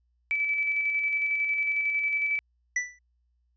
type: tone with tremolo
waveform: sine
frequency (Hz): 2306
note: D7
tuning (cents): -32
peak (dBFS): -23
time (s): 0.31-2.39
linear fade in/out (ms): 0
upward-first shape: square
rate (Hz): 11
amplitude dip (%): 30
type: tone with exponential decay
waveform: square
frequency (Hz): 1975.5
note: B6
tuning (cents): 0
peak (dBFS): -22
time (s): 2.76-2.99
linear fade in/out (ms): 5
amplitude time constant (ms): 50
effects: added 60 Hz sine -67 dBFS peak until 3.56 s + resampled to 16000 Hz